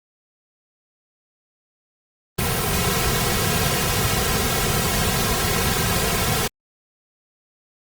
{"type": "noise with comb filter", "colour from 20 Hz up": "pink", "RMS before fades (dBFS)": -21, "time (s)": [2.38, 6.48], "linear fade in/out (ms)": 10, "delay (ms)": 3.4, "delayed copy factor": -0.85, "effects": ["Opus 32 kbps"]}